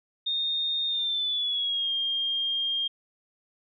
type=tone with pitch glide; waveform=sine; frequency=3671 to 3214 Hz; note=A#7 to G7; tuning=-27 to +43 cents; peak=-25 dBFS; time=0.26-2.88 s; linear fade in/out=10 ms; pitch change=-230 cents; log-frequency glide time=0.87-1.92 s; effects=none